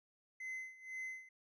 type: tone with tremolo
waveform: triangle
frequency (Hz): 2050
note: C7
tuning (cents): -36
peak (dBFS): -39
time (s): 0.4-1.29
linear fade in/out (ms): 5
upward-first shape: sine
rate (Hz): 2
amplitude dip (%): 85
effects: resampled to 22050 Hz